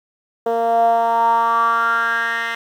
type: tone with band-pass filter sweep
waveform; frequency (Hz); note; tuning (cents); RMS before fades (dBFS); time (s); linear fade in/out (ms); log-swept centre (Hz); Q
10% pulse; 230.7; A#3; -18; -17; 0.46-2.55; 5; 540 to 2100; 6
effects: 8-bit